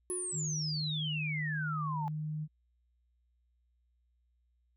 triangle tone with exponential decay, 363.3 Hz, F#4, 32 cents flat, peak -33 dBFS, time 0.1-0.84 s, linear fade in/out 0 ms, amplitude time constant 160 ms
sine exponential sweep, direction down, 10548 to 847 Hz, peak -35 dBFS, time 0.1-2.08 s, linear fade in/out 0 ms
sine tone, 153.4 Hz, D#3, 24 cents flat, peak -34 dBFS, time 0.32-2.48 s, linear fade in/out 50 ms
effects added 60 Hz sine -70 dBFS peak until 4.76 s

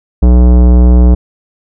sine tone with tanh clipping, 61 Hz, B1, 21 cents flat, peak -4 dBFS, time 0.22-1.15 s, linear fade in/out 10 ms, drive 18 dB, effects none

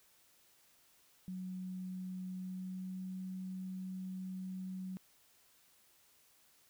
sine tone with pitch glide, 185 to 186.83 Hz, F#3 to F#3, 0 to +17 cents, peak -40 dBFS, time 1.28-4.97 s, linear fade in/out 0 ms, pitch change +17 cents, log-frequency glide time 2.26-3.15 s, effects white hiss -68 dBFS RMS until 6.69 s

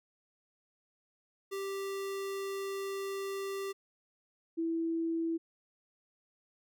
square / sine tone pair in turn, 392 / 329.6 Hz, G4 / E4, 0 / 0 cents, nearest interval minor third, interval 300 cents, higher first, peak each -36 / -30 dBFS, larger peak second, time 1.51-3.73 / 4.57-5.38 s, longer first, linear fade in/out 20 ms, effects none

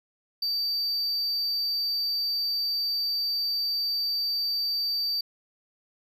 triangle tone, 4633 Hz, D8, 24 cents flat, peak -24 dBFS, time 0.42-5.21 s, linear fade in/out 5 ms, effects none

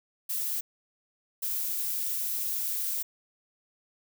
violet noise bursts at uneven times, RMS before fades -31 dBFS, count 2, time 0.29-0.61 / 1.42-3.03 s, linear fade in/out 10 ms, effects none

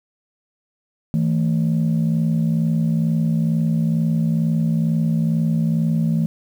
sine tone pair together, 161.4 / 223.6 Hz, E3 / A3, -36 / +28 cents, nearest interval tritone, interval 564 cents, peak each -16 / -19 dBFS, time 1.14-6.26 s, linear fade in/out 0 ms, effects tanh soft clip ceiling -12 dBFS + 8-bit

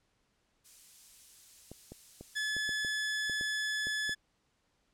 violet noise, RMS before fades -48 dBFS, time 0.64-2.51 s, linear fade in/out 20 ms
clicks, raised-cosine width 2 ms, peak -32 dBFS, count 10, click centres 1.716 / 1.92 / 2.21 / 2.566 / 2.692 / 2.848 / 3.297 / 3.411 / 3.87 / 4.094 s
sawtooth tone, 1718 Hz, A6, 42 cents flat, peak -28 dBFS, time 2.35-4.15 s, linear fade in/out 20 ms
effects pink hiss -75 dBFS RMS until 4.93 s + low-pass 8000 Hz 12 dB/octave

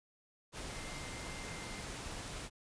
sine tone in noise, 2093 Hz, C7, in tune, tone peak -52 dBFS, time 0.69-1.84 s, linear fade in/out 50 ms, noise pink, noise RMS -44 dBFS, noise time 0.52-2.5 s, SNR -11 dB, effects resampled to 22050 Hz

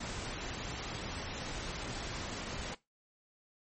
pink noise, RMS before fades -40 dBFS, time 0-2.75 s, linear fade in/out 10 ms, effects noise-tail reverb RT60 0.2 s tail -19 dB re dry + MP3 32 kbps

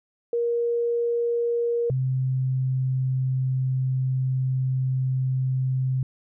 sine tone pair in turn, 471.7 / 130.32 Hz, A#4 / C3, +20 / -7 cents, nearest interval octave + minor seventh, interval 2227 cents, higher first, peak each -21 dBFS, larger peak neither, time 0.33-1.9 / 1.9-6.03 s, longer second, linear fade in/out 2 ms, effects none

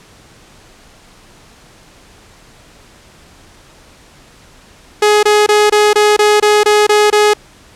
sawtooth tone bursts, 419.6 Hz, G#4, 18 cents sharp, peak -3 dBFS, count 10, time 5.02-7.336 s, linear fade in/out 5 ms, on 210 ms, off 24 ms, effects pink hiss -43 dBFS RMS until 7.75 s + low-pass 9000 Hz 12 dB/octave

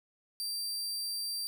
sawtooth tone, 4699 Hz, D8, in tune, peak -31 dBFS, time 0.4-1.47 s, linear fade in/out 0 ms, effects none

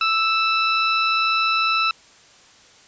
20% pulse tone, 1319 Hz, E6, 1 cent sharp, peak -12 dBFS, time 0.01-1.91 s, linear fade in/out 2 ms, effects white hiss -50 dBFS RMS until 2.87 s + resampled to 16000 Hz

